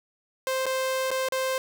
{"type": "tone with dropouts", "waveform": "sawtooth", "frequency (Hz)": 523.3, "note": "C5", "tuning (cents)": 0, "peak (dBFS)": -21, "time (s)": [0.47, 1.58], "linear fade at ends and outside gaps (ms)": 1, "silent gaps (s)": [[0.657, 0.664], [1.106, 1.114], [1.287, 1.322]], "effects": []}